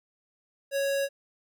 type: tone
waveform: square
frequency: 554 Hz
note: C#5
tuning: 1 cent flat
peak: -26 dBFS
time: 0.71-1.09 s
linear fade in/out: 50 ms
effects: none